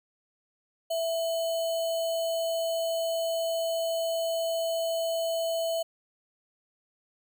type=tone with sample-and-hold; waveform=sine; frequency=661 Hz; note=E5; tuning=5 cents sharp; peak=-26 dBFS; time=0.9-5.83 s; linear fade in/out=10 ms; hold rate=3675 Hz; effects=none